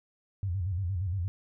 sine tone with vibrato, 92 Hz, F#2, 9 cents flat, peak -28 dBFS, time 0.43-1.28 s, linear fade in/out 0 ms, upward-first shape square, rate 8.6 Hz, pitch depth 120 cents each way, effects none

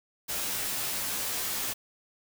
white noise with comb filter, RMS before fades -32 dBFS, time 0.28-1.74 s, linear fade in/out 20 ms, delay 13 ms, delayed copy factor -0.8, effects none

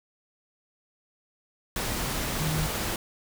sine tone in noise, 155.56 Hz, D#3, in tune, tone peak -27 dBFS, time 2.4-2.66 s, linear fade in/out 2 ms, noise pink, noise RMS -30 dBFS, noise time 1.76-2.96 s, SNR 0 dB, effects none

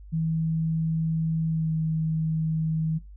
sine tone with pitch glide, 161.4 to 159.27 Hz, E3 to D#3, -36 to +41 cents, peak -23 dBFS, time 0.12-2.99 s, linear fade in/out 20 ms, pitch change -23 cents, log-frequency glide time 1.49-1.71 s, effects noise-tail reverb RT60 0.2 s tail -19 dB re dry + added 50 Hz sine -42 dBFS peak until 3.16 s

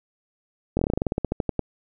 slowing click train, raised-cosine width 2 ms, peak -9 dBFS, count 17, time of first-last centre 0.77-1.593 s, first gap 21 ms, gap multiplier 1.11, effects none

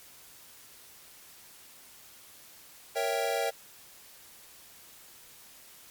square chord, A# diminished seventh, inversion none, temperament equal, 466.2 / 554.4 / 659.3 / 784 Hz, A#4 / C#5 / E5 / G5, 0 / 0 / 0 / 0 cents, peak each -34 dBFS, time 2.95-3.51 s, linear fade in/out 20 ms, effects white hiss -53 dBFS RMS until 5.9 s + MP3 96 kbps

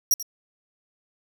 sawtooth tone with echo, 5690 Hz, F8, 31 cents sharp, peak -14 dBFS, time 0.11-0.14 s, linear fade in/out 2 ms, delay 87 ms, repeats 1, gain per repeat -14 dB, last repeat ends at 0.227 s, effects none

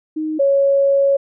sine tone pair in turn, 311.1 / 554.3 Hz, D#4 / C#5, 0 / 0 cents, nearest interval minor seventh, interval 1000 cents, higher second, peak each -19 / -11 dBFS, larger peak second, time 0.16-0.39 / 0.39-1.17 s, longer second, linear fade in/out 10 ms, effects none

